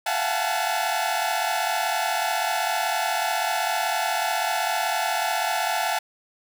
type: tone cluster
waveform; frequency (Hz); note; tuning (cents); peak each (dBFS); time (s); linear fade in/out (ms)
sawtooth; 675 / 706 / 750 / 855 / 891; E5 / F5 / F#5 / A5 / A5; +41 / +19 / +23 / -50 / +22; -26 / -27 / -24 / -24 / -28; 0.06-5.99; 5
effects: none

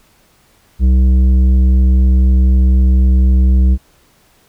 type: tone with tanh clipping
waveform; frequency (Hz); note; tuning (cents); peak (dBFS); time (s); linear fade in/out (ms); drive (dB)
sine; 64; C2; -38; -8; 0.79-3.78; 50; 9
effects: pink hiss -52 dBFS RMS until 4.48 s

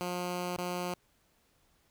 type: tone with dropouts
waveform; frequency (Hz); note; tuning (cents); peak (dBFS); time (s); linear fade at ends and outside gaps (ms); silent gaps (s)
10% pulse; 178.3; F3; +36; -25; 0.01-0.94; 0; 0.565-0.583
effects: pink hiss -70 dBFS RMS until 1.9 s

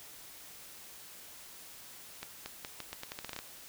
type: accelerating click train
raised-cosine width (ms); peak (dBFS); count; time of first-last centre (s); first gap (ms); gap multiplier
0.2; -22; 13; 2.23-3.39; 230; 0.82
effects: white hiss -51 dBFS RMS until 3.68 s

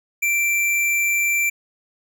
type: tone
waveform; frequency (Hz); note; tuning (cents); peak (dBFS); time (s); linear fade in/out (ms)
square; 2349; D7; 0; -18; 0.22-1.5; 10
effects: none

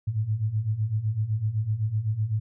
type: beating tone pair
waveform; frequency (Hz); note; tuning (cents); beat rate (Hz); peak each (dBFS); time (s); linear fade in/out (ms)
sine; 103.5 / 111.4; G#2 / A2; -5 / +22; 7.9; -29 / -25; 0.07-2.4; 10
effects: none

